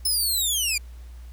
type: linear sweep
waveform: 15% pulse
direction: down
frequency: 5274 to 2337 Hz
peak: -15 dBFS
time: 0.05-0.78 s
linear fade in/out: 5 ms
effects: added 60 Hz sine -38 dBFS peak until 1.32 s + pink hiss -57 dBFS RMS until 1.32 s